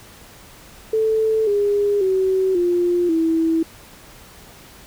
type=tone with pitch steps; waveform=sine; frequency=440 / 408.2 / 378.6 / 351.3 / 325.8 Hz; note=A4 / G#4 / F#4 / F4 / E4; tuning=0 / -30 / +40 / +10 / -20 cents; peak=-15 dBFS; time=0.93-3.63 s; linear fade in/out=5 ms; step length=540 ms; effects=pink hiss -44 dBFS RMS until 4.86 s